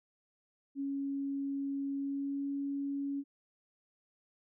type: tone with pitch glide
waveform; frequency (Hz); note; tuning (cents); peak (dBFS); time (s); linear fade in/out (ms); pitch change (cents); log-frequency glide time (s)
sine; 277.2 to 279.8; C#4 to C#4; 0 to +16; -33; 0.75-3.24; 50; +16; 1.96-2.49
effects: none